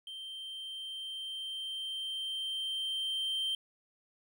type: tone with level ramp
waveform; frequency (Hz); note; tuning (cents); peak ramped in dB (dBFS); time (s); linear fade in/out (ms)
triangle; 3136; G7; 0; -40 to -29; 0.07-3.55; 2
effects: none